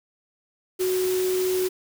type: tone in noise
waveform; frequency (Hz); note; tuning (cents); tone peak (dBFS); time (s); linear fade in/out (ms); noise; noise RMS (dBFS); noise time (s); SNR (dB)
sine; 370; F#4; 0; -21; 0.79-1.69; 20; white; -33; 0.79-1.69; +9
effects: none